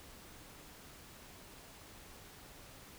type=silence; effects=pink hiss -55 dBFS RMS until 2.98 s